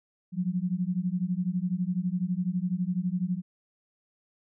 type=beating tone pair; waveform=sine; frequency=174.61 / 186.61 Hz; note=F3 / F#3; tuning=0 / +15 cents; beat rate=12 Hz; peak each=-29 dBFS; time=0.32-3.42 s; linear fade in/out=50 ms; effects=none